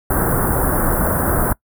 pink band-stop noise, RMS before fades -17 dBFS, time 0.1-1.53 s, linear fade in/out 5 ms, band 1600 to 9700 Hz, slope 48 dB/octave, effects noise-tail reverb RT60 0.1 s tail -23 dB re dry

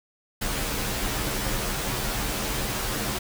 pink noise with comb filter, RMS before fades -28 dBFS, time 0.41-3.19 s, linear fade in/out 10 ms, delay 12 ms, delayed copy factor -0.8, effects none

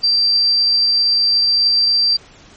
sine tone, 4699 Hz, D8, in tune, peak -11 dBFS, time 0.03-2.17 s, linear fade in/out 10 ms, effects pink hiss -44 dBFS RMS until 2.56 s + MP3 32 kbps

